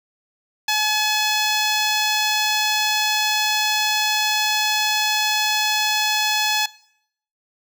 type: tone with notch filter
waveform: 5% pulse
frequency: 853 Hz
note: G#5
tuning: 46 cents sharp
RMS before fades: -20 dBFS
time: 0.68-6.66 s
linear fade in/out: 5 ms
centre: 9500 Hz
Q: 0.58
effects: noise-tail reverb RT60 0.7 s tail -21 dB re dry